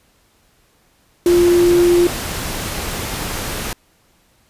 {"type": "tone in noise", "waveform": "sine", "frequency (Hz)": 349.2, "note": "F4", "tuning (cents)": 0, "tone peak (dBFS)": -9, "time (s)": [1.26, 2.07], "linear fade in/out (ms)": 2, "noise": "pink", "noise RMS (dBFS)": -24, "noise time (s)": [1.26, 3.73], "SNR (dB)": 12, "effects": ["pink hiss -57 dBFS RMS until 4.49 s", "resampled to 32000 Hz"]}